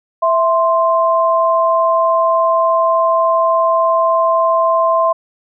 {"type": "tone pair together", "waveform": "sine", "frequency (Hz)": [659, 1046.1], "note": ["E5", "C6"], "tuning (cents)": [-1, -1], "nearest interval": "minor sixth", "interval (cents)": 800, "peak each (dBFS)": -13, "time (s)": [0.22, 5.13], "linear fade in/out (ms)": 10, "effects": []}